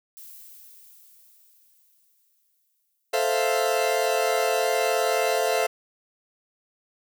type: noise with exponential decay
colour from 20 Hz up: violet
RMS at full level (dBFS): -43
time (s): 0.17-3.81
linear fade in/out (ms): 0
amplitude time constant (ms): 790
type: chord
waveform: 40% pulse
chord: F major seventh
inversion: first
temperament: equal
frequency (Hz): 440 / 523.3 / 659.3 / 698.5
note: A4 / C5 / E5 / F5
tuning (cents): 0 / 0 / 0 / 0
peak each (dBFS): -26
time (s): 3.13-5.67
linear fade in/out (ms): 10
effects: none